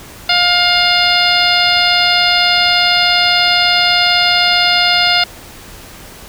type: harmonic tone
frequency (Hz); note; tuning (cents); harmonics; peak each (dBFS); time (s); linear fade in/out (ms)
708; F5; +23; 1 / 2 / 3 / 4 / 5 / 6 / 7; -17 / -17 / -17 / -17 / -17 / -17 / -17; 0.29-5.24; 5
effects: pink hiss -35 dBFS RMS until 6.28 s